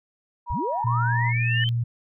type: tone with pitch glide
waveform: sine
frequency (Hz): 960 to 950.6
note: B5 to A#5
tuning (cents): -49 to +34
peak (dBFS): -26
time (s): 0.46-1.33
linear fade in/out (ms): 50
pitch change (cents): -17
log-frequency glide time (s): 0.73-1.14
type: linear sweep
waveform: sine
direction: up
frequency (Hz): 31.06 to 3136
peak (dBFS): -26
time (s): 0.5-1.69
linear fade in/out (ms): 0
type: tone with exponential growth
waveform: sine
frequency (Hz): 1795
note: A6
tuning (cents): +34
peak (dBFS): -22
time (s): 0.72-1.64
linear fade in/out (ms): 2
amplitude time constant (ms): 200
type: tone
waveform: sine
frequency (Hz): 118.1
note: A#2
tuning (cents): +23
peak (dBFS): -21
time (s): 0.84-1.84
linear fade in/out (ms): 10
effects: none